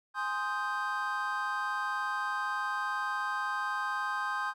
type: chord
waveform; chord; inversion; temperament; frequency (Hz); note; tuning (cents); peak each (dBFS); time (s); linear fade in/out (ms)
triangle; Ab major seventh; none; equal; 830.6 / 1046.5 / 1244.5 / 1568; Ab5 / C6 / Eb6 / G6; 0 / 0 / 0 / 0; -37 / -34 / -35 / -33; 0.14-4.54; 50
effects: none